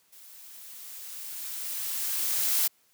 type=noise with level ramp; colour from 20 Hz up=blue; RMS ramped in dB=-51 to -24 dBFS; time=0.12-2.68 s; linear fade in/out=10 ms; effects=white hiss -66 dBFS RMS until 2.93 s + high-pass 80 Hz 12 dB/octave